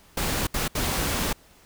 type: noise bursts at uneven times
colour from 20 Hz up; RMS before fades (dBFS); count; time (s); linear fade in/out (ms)
pink; -26; 3; 0.17-0.47 / 0.54-0.68 / 0.75-1.33; 5
effects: pink hiss -55 dBFS RMS until 1.65 s